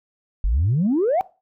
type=exponential sweep; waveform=sine; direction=up; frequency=43.03 to 789 Hz; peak=-15 dBFS; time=0.44-1.21 s; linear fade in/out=0 ms; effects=noise-tail reverb RT60 0.3 s tail -20 dB re dry + tanh soft clip ceiling -13 dBFS